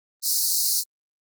pink high-pass noise, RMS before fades -22 dBFS, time 0.22-0.84 s, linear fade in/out 50 ms, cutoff 4200 Hz, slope 96 dB/octave, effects Opus 24 kbps

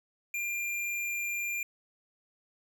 square tone, 2393 Hz, D7, 32 cents sharp, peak -32 dBFS, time 0.34-1.63 s, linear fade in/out 2 ms, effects none

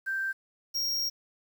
sine / square tone pair in turn, 1568 / 5588 Hz, G6 / F8, 0 / 0 cents, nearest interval octave + minor seventh, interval 2200 cents, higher second, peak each -28 dBFS, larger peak neither, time 0.06-0.33 / 0.74-1.1 s, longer second, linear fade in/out 20 ms, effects 9-bit

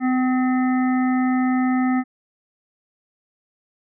harmonic tone with a mistuned harmonic, 255.3 Hz, C4, 42 cents flat, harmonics 1 / 3 / 5 / 7 / 8, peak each -17 / -27 / -31 / -34 / -35 dBFS, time 0-2.04 s, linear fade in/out 50 ms, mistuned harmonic 7, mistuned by +20 cents, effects none

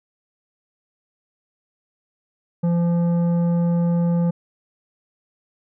sine tone with tanh clipping, 171.5 Hz, F3, 31 cents flat, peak -18 dBFS, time 2.63-4.31 s, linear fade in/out 10 ms, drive 10 dB, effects none

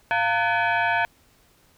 sine tone with frequency modulation, 107 Hz, A2, 48 cents flat, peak -19 dBFS, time 0.11-1.05 s, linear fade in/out 0 ms, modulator 805 Hz, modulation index 2.5, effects pink hiss -59 dBFS RMS until 1.77 s

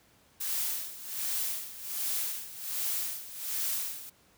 blue noise with tremolo, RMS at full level -31 dBFS, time 0.4-4.1 s, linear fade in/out 10 ms, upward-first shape sine, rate 1.3 Hz, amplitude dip 80%, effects pink hiss -63 dBFS RMS until 4.37 s + high-pass 60 Hz 12 dB/octave

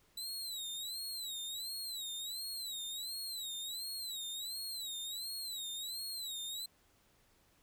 sawtooth tone with vibrato, 3951 Hz, B7, in tune, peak -37 dBFS, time 0.17-6.66 s, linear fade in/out 5 ms, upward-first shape sine, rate 1.4 Hz, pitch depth 150 cents each way, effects pink hiss -70 dBFS RMS until 7.62 s

